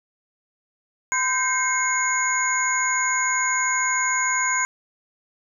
sine tone cluster, 1018 / 1566 / 2157 / 6770 Hz, C6 / G6 / C#7 / G#8, -48 / -2 / -48 / +32 cents, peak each -25 dBFS, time 1.12-4.65 s, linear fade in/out 0 ms, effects none

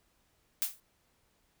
blue noise with exponential decay, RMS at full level -27 dBFS, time 0.62-0.8 s, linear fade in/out 0 ms, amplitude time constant 38 ms, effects pink hiss -72 dBFS RMS until 1.6 s

